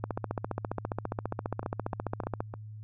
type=two click trains; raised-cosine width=1 ms; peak=-24 / -17 dBFS; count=4 / 36; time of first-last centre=1.63-2.539 / 0.04-2.405 s; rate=3.3 / 14.8 Hz; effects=added 107 Hz sine -41 dBFS peak until 2.83 s